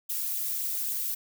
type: noise with flanger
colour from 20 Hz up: violet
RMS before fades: -31 dBFS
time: 0.09-1.15 s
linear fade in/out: 10 ms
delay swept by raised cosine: 0.26 to 2.16 ms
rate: 3.7 Hz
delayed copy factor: +0.55
effects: none